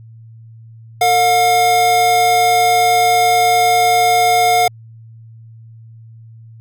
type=tone pair together; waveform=square; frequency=452.4 / 717 Hz; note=A4 / F5; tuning=+48 / +45 cents; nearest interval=minor sixth; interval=797 cents; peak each=-21 / -11 dBFS; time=1.01-4.68 s; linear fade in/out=5 ms; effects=added 113 Hz sine -36 dBFS peak until 6.6 s